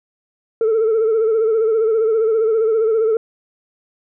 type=tone with vibrato; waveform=sine; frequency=443.9 Hz; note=A4; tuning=15 cents sharp; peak=-11 dBFS; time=0.61-3.17 s; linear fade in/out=2 ms; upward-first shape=sine; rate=15 Hz; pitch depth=57 cents each way; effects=tanh soft clip ceiling -11 dBFS